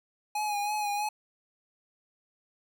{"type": "tone with vibrato", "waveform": "square", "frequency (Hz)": 832, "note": "G#5", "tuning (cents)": 3, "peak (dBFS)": -29, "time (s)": [0.35, 1.09], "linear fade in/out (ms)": 5, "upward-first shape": "sine", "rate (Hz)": 3.1, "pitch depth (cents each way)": 36, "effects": []}